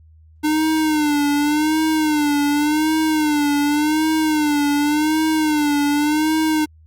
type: tone with vibrato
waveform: square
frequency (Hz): 301.8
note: D4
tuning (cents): +47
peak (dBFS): -16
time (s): 0.43-6.66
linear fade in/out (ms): 20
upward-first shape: sine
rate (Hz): 0.88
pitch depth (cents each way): 78
effects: added 79 Hz sine -45 dBFS peak until 6.86 s + Opus 48 kbps